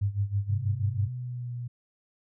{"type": "tone with tremolo", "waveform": "sine", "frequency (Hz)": 100.6, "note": "G2", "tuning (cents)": 45, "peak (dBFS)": -22, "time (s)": [0.01, 1.08], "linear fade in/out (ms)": 10, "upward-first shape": "sine", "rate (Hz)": 6.2, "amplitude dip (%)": 85}
{"type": "tone with pitch glide", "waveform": "sine", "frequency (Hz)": [130, 121.29], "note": ["C3", "B2"], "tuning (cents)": [-11, -31], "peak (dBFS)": -32, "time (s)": [0.49, 1.68], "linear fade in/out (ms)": 10, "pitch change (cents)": -120, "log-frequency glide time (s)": [0.63, 1.53]}
{"effects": []}